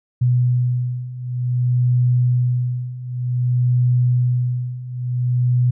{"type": "beating tone pair", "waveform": "sine", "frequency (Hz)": [123.47, 124.01], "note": ["B2", "B2"], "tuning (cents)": [0, 8], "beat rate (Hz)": 0.54, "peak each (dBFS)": [-20, -17], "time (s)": [0.21, 5.71], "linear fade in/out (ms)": 10, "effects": []}